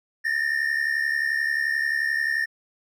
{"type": "tone pair together", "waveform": "triangle", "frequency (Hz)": [1777.6, 1849], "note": ["A6", "A#6"], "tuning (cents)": [17, -15], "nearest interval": "minor second", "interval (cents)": 68, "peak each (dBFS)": -23, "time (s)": [0.24, 2.46], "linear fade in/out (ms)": 20, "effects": []}